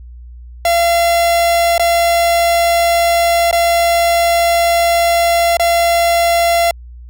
45% pulse tone with dropouts, 683 Hz, F5, 39 cents flat, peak -10 dBFS, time 0.65-6.71 s, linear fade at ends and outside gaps 2 ms, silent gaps 1.78-1.795 / 3.512-3.527 / 5.57-5.596 s, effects added 60 Hz sine -31 dBFS peak until 7.09 s

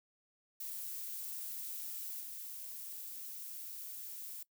violet noise with level steps, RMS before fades -43 / -46 dBFS, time 0.6-4.43 s, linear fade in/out 5 ms, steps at 2.2 s, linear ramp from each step 10 ms, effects noise-tail reverb RT60 0.1 s tail -20 dB re dry

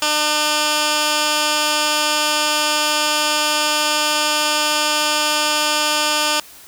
15% pulse tone with band-pass filter, 301.1 Hz, D4, 43 cents sharp, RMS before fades -18 dBFS, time 0.02-6.4 s, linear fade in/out 2 ms, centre 4700 Hz, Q 0.64, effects white hiss -42 dBFS RMS until 6.67 s

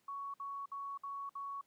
sine tone bursts, 1116 Hz, C#6, 11 cents sharp, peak -40 dBFS, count 5, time 0.08-1.612 s, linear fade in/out 5 ms, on 260 ms, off 58 ms, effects pink hiss -75 dBFS RMS until 1.66 s + high-pass 150 Hz 12 dB/octave

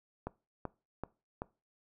click train, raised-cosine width 1 ms, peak -23 dBFS, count 4, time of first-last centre 0.27-1.419 s, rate 2.61 Hz, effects noise-tail reverb RT60 0.3 s tail -21 dB re dry

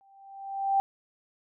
sine tone with exponential growth, 785 Hz, G5, 2 cents sharp, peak -19 dBFS, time 0.01-0.8 s, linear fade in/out 0 ms, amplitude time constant 170 ms, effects none

